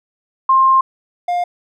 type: tone pair in turn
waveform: sine / triangle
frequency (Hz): 1059 / 706.8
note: C6 / F5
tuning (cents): +21 / +21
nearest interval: perfect fifth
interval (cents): 700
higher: first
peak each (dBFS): -8 / -13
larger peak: first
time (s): 0.49-0.81 / 1.28-1.44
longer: first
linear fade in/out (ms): 5
effects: none